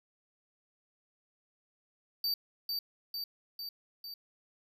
square tone with echo, 4621 Hz, D8, 29 cents flat, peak -30 dBFS, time 2.24-2.34 s, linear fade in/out 2 ms, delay 450 ms, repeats 4, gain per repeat -3 dB, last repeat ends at 4.14 s, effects none

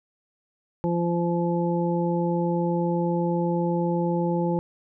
harmonic tone, 172 Hz, F3, 26 cents flat, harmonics 1 / 2 / 3 / 5, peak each -24 / -27 / -29 / -31 dBFS, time 0.84-4.59 s, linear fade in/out 0 ms, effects none

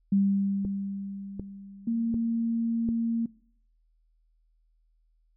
sine tone with exponential decay, 197.5 Hz, G3, 13 cents sharp, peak -19 dBFS, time 0.12-2.79 s, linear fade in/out 5 ms, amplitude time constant 580 ms
click train, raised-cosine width 3 ms, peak -22 dBFS, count 4, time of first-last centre 0.65-2.889 s, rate 1.34 Hz
sine tone, 230 Hz, A#3, 23 cents flat, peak -24 dBFS, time 1.87-3.26 s, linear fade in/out 5 ms
effects noise-tail reverb RT60 0.6 s tail -22 dB re dry + added 40 Hz sine -64 dBFS peak until 5.36 s

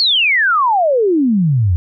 sine exponential sweep, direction down, 4496 to 81.9 Hz, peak -10 dBFS, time 0-1.76 s, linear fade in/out 0 ms, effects none

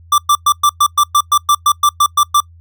square tone bursts, 1174.7 Hz, D6, in tune, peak -8 dBFS, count 14, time 0.12-2.404 s, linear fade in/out 5 ms, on 61 ms, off 110 ms, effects noise-tail reverb RT60 0.1 s tail -23 dB re dry + added 84 Hz sine -39 dBFS peak until 2.6 s

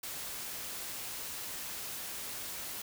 white noise, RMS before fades -41 dBFS, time 0.03-2.82 s, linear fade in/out 5 ms, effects none

